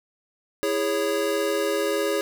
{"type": "chord", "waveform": "square", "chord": "C# minor", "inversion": "first", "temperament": "equal with one note detuned", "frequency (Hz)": [329.6, 411, 554.4], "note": ["E4", "G#4", "C#5"], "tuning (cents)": [0, -18, 0], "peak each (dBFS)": [-30, -26, -27], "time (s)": [0.63, 2.21], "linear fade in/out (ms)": 0, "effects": []}